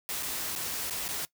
white noise with dropouts, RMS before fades -34 dBFS, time 0.09-1.25 s, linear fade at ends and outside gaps 0 ms, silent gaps 0.226-0.23 / 0.552-0.561 / 0.898-0.908 / 1.08-1.088 s, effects noise-tail reverb RT60 0.1 s tail -20 dB re dry

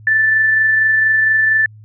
sine tone with amplitude modulation, 1760 Hz, A6, in tune, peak -9 dBFS, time 0.07-1.66 s, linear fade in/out 2 ms, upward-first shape sine, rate 24.3 Hz, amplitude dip 25%, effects added 107 Hz sine -37 dBFS peak until 1.84 s

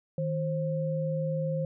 sine tone pair together, 157.57 / 530 Hz, D#3 / C5, +22 / +22 cents, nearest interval octave + major sixth, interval 2100 cents, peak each -29 / -31 dBFS, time 0.18-1.65 s, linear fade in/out 2 ms, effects none

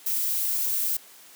violet noise, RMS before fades -26 dBFS, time 0.06-0.97 s, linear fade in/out 5 ms, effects white hiss -50 dBFS RMS until 1.35 s + high-pass 200 Hz 12 dB/octave

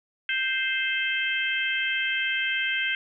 harmonic tone, 523.3 Hz, C5, in tune, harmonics 3 / 4 / 5 / 6, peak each -28 / -29 / -30 / -31 dBFS, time 0.29-2.95 s, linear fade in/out 2 ms, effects none

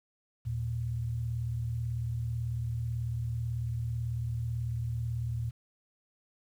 sine tone pair together, 78.75 / 116.9 Hz, D#2 / A#2, +21 / +5 cents, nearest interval perfect fifth, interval 684 cents, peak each -38 / -31 dBFS, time 0.45-5.51 s, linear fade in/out 20 ms, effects 10-bit

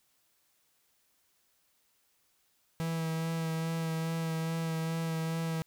45% pulse tone with vibrato, 162.9 Hz, E3, 20 cents flat, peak -31 dBFS, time 2.8-5.62 s, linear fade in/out 0 ms, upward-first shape sine, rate 2.4 Hz, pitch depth 17 cents each way, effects white hiss -72 dBFS RMS until 5.66 s

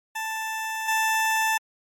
20% pulse tone with level steps, 882 Hz, A5, 4 cents sharp, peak -23 / -16 dBFS, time 0.15-1.58 s, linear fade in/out 10 ms, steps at 0.88 s, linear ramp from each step 5 ms, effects MP3 64 kbps

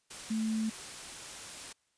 sine tone in noise, 220 Hz, A3, in tune, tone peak -29 dBFS, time 0.3-0.7 s, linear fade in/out 10 ms, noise white, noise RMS -44 dBFS, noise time 0.1-1.73 s, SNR +12 dB, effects white hiss -75 dBFS RMS until 1.97 s + resampled to 22050 Hz

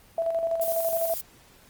sine tone with tremolo, 662 Hz, E5, 7 cents sharp, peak -22 dBFS, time 0.18-1.14 s, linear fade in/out 2 ms, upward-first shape square, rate 12 Hz, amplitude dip 45%
violet noise, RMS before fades -32 dBFS, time 0.61-1.21 s, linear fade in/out 5 ms
effects pink hiss -55 dBFS RMS until 1.69 s + Opus 24 kbps

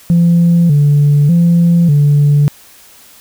sine tone with vibrato, 157.6 Hz, D#3, 23 cents sharp, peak -4 dBFS, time 0.1-2.48 s, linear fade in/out 0 ms, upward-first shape square, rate 0.84 Hz, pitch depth 140 cents each way, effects tanh soft clip ceiling -3 dBFS + white hiss -41 dBFS RMS until 3.2 s

